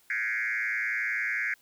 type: tone with frequency modulation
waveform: sine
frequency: 1900 Hz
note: A#6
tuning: 33 cents sharp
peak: -26 dBFS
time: 0.1-1.54 s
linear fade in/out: 2 ms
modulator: 111 Hz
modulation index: 3.2
effects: tanh soft clip ceiling -22 dBFS + white hiss -63 dBFS RMS until 1.61 s